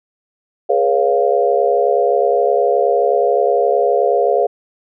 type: chord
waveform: sine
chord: C# dominant seventh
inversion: second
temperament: equal with one note detuned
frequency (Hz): 415.3 / 483.2 / 554.4 / 698.5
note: G#4 / B4 / C#5 / E#5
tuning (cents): 0 / -38 / 0 / 0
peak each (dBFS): -17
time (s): 0.69-4.47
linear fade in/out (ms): 10
effects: none